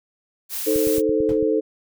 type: noise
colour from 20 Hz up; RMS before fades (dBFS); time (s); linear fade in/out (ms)
blue; -28; 0.49-1.02; 50
type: chord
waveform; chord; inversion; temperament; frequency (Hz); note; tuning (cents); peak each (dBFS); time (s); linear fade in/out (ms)
sine; A diminished; second; equal; 311.1 / 440 / 523.3; Eb4 / A4 / C5; 0 / 0 / 0; -22 / -19 / -25; 0.66-1.61; 20
type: click train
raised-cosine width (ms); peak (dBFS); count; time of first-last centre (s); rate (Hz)
5; -21; 7; 0.76-1.427; 8.99
type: noise with exponential decay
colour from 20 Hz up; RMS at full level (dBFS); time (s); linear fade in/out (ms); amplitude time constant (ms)
brown; -27; 1.29-1.44; 0; 31
effects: none